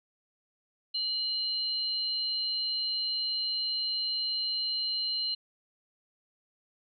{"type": "tone pair together", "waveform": "sine", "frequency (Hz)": [2923, 4134], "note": ["F#7", "C8"], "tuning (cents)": [-22, -22], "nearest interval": "tritone", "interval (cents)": 600, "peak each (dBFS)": [-37, -29], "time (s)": [0.94, 5.35], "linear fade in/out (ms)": 10, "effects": []}